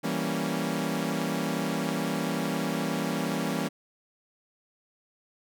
sawtooth chord, E diminished seventh, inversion none, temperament equal, 164.81 / 196 / 233.1 / 277.2 Hz, E3 / G3 / Bb3 / Db4, 0 / 0 / 0 / 0 cents, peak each -29 dBFS, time 0.03-3.69 s, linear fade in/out 20 ms, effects none

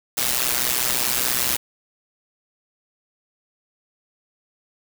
white noise with amplitude modulation, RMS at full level -18 dBFS, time 0.17-1.57 s, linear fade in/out 10 ms, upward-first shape sine, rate 125 Hz, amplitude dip 90%, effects none

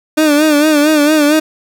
30% pulse tone with vibrato, 301.1 Hz, D4, 43 cents sharp, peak -5 dBFS, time 0.17-1.4 s, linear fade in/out 10 ms, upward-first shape sine, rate 4.4 Hz, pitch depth 73 cents each way, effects none

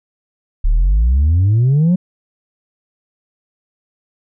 sine exponential sweep, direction up, 34.38 to 187.4 Hz, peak -7 dBFS, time 0.64-1.96 s, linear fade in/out 10 ms, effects tanh soft clip ceiling -8 dBFS

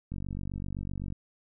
click train, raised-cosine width 5 ms, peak -24 dBFS, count 49, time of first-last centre 0.12-1.124 s, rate 47.8 Hz, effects none

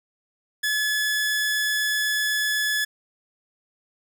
sawtooth tone, 1712 Hz, A6, 48 cents flat, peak -18 dBFS, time 0.63-2.85 s, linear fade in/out 10 ms, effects none

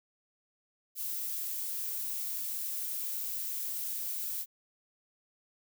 violet noise, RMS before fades -36 dBFS, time 0.95-4.46 s, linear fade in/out 50 ms, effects none

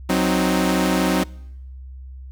sawtooth chord, C diminished, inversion second, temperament equal, 185 / 261.6 / 311.1 Hz, Gb3 / C4 / Eb4, 0 / 0 / 0 cents, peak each -16 / -18 / -19 dBFS, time 0.09-1.24 s, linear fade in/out 10 ms, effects noise-tail reverb RT60 0.9 s tail -25 dB re dry + added 65 Hz sine -34 dBFS peak until 2.31 s

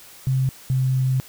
sine tone pair in turn, 131.7 / 130.49 Hz, C3 / C3, +12 / -4 cents, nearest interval unison, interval 16 cents, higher first, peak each -17 / -17 dBFS, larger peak neither, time 0.27-0.49 / 0.7-1.2 s, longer second, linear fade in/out 0 ms, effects white hiss -45 dBFS RMS until 1.28 s

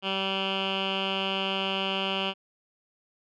10% pulse tone with low-pass filter, 193 Hz, G3, 27 cents flat, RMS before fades -29 dBFS, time 0.02-2.34 s, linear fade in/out 50 ms, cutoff 3000 Hz, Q 5.8, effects none

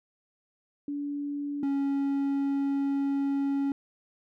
sine / triangle tone pair in turn, 287.4 / 277.9 Hz, D4 / C#4, -37 / +4 cents, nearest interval minor second, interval 59 cents, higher first, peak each -30 / -23 dBFS, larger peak second, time 0.88-1.63 / 1.63-3.72 s, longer second, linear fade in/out 2 ms, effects none

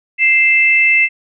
sine tone pair together, 2093 / 2642 Hz, C7 / E7, 0 / +3 cents, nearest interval major third, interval 403 cents, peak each -11 dBFS, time 0.18-1.09 s, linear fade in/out 50 ms, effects none

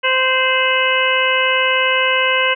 harmonic tone with a mistuned harmonic, 519 Hz, C5, 14 cents flat, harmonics 1 / 2 / 3 / 4 / 5 / 6, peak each -20 / -20 / -20 / -20 / -20 / -20 dBFS, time 0.03-2.55 s, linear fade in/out 20 ms, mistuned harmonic 6, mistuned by -99 cents, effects none

